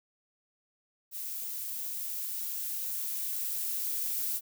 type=noise with level ramp; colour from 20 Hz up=violet; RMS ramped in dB=-38 to -32 dBFS; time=1.11-4.41 s; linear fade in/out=50 ms; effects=none